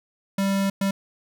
square tone bursts at uneven times, 196 Hz, G3, in tune, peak -21 dBFS, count 2, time 0.38-0.7 / 0.81-0.91 s, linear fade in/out 5 ms, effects none

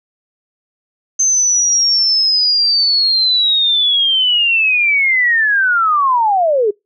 sine linear sweep, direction down, 6272 to 392 Hz, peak -10 dBFS, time 1.19-6.71 s, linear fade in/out 10 ms, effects noise-tail reverb RT60 0.2 s tail -26 dB re dry

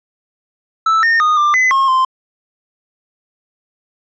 triangle tone with pitch steps, 1317 / 1830 / 1233 / 1188 / 2023 / 1078 / 1042 Hz, E6 / A#6 / D#6 / D6 / B6 / C#6 / C6, -2 / -32 / -16 / +20 / +41 / -49 / -7 cents, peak -8 dBFS, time 0.86-2.05 s, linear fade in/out 5 ms, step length 170 ms, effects resampled to 16000 Hz

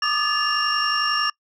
sine tone cluster, 1183 / 1234 / 1730 / 2807 / 5490 Hz, D6 / D#6 / A6 / F7 / F8, +12 / -15 / -30 / +8 / -31 cents, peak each -25 dBFS, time 0.02-1.3 s, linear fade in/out 5 ms, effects noise-tail reverb RT60 0.1 s tail -25 dB re dry + tanh soft clip ceiling -11 dBFS

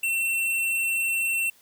sine tone with tanh clipping, 2704 Hz, E7, 43 cents sharp, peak -24 dBFS, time 0.03-1.5 s, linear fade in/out 5 ms, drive 18 dB, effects white hiss -58 dBFS RMS until 1.61 s

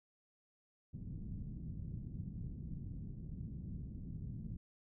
white low-pass noise, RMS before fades -45 dBFS, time 0.93-4.57 s, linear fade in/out 10 ms, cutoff 190 Hz, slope 24 dB/octave, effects none

